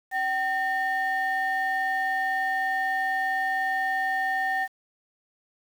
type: tone pair together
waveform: sine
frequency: 765.6 / 1821 Hz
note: G5 / A#6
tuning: -41 / -41 cents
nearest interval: octave + minor third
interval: 1500 cents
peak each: -25 dBFS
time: 0.11-4.68 s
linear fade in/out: 50 ms
effects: tanh soft clip ceiling -19 dBFS + 8-bit